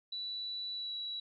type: tone with pitch glide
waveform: sine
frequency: 3951 to 3912 Hz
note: B7 to B7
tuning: 0 to -17 cents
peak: -37 dBFS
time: 0.12-1.2 s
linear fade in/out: 5 ms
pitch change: -17 cents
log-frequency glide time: 0.73-0.94 s
effects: none